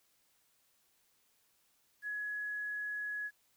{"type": "tone with quantisation", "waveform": "sine", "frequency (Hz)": 1683, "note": "G#6", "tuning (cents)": 23, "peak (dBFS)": -36, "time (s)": [2.02, 3.31], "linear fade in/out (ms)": 50, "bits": 11, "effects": ["white hiss -73 dBFS RMS until 3.56 s"]}